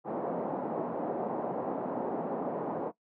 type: band-pass noise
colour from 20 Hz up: white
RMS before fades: -34 dBFS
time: 0.04-2.92 s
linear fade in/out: 50 ms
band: 180 to 770 Hz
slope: 24 dB/octave
effects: noise-tail reverb RT60 0.1 s tail -18 dB re dry